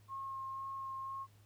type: tone with vibrato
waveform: sine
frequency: 1075 Hz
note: C6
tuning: 47 cents sharp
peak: -40 dBFS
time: 0.08-1.27 s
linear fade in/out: 50 ms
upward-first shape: sine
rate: 2 Hz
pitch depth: 11 cents each way
effects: added 103 Hz sine -61 dBFS peak until 1.45 s + pink hiss -70 dBFS RMS until 1.45 s